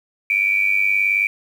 sine tone pair together, 2300 / 2399 Hz, D7 / D7, -37 / +36 cents, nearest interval minor second, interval 73 cents, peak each -17 / -19 dBFS, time 0.3-1.27 s, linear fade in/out 2 ms, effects 7-bit

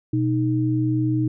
sine tone pair together, 123.46 / 311.1 Hz, B2 / D#4, 0 / 0 cents, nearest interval octave + major third, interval 1600 cents, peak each -21 dBFS, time 0.13-1.28 s, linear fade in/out 5 ms, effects none

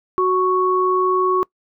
sine tone pair together, 370 / 1108.7 Hz, F#4 / C#6, 0 / 0 cents, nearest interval octave + perfect fifth, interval 1900 cents, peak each -17 dBFS, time 0.18-1.43 s, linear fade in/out 0 ms, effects noise-tail reverb RT60 0.1 s tail -24 dB re dry

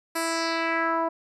10% pulse tone with low-pass filter sweep, 329.6 Hz, E4, in tune, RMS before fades -26 dBFS, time 0.15-1.09 s, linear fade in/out 10 ms, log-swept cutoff 12000 to 810 Hz, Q 2.2, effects none

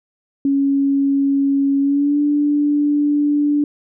sine tone with pitch glide, 277.2 to 292.3 Hz, C#4 to D4, 0 to -8 cents, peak -13 dBFS, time 0.45-3.64 s, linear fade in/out 2 ms, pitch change +92 cents, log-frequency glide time 1.8-2.2 s, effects none

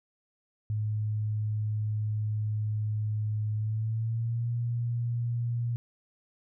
sine tone with pitch glide, 106.9 to 118.61 Hz, A2 to A#2, -49 to +30 cents, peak -27 dBFS, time 0.7-5.76 s, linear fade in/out 0 ms, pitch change +179 cents, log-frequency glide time 3.54-4.51 s, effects none

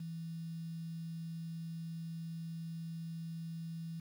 sine tone with quantisation, 164.81 Hz, E3, in tune, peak -40 dBFS, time 0-4 s, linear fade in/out 5 ms, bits 10, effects none

